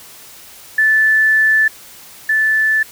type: tone pair in turn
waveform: sine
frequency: 1751 / 1751 Hz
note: A6 / A6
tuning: -9 / -9 cents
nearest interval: unison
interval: 0 cents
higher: neither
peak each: -9 / -11 dBFS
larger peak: first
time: 0.78-1.68 / 2.29-2.83 s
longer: first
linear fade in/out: 5 ms
effects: white hiss -39 dBFS RMS until 2.91 s